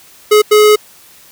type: tone bursts at uneven times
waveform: square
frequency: 423.1 Hz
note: G#4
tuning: 32 cents sharp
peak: -5 dBFS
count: 2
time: 0.31-0.42 / 0.51-0.76 s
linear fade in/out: 10 ms
effects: white hiss -42 dBFS RMS until 1.31 s